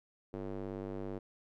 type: tone with band-pass filter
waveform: square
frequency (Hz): 49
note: G1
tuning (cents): 0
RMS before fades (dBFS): -41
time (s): 0.33-1.19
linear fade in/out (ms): 10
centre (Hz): 390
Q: 1.5
effects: none